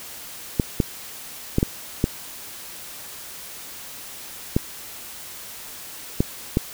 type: clicks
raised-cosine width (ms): 3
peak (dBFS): -4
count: 8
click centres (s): 0.598 / 0.802 / 1.584 / 1.629 / 2.041 / 4.565 / 6.205 / 6.571
effects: white hiss -38 dBFS RMS until 6.73 s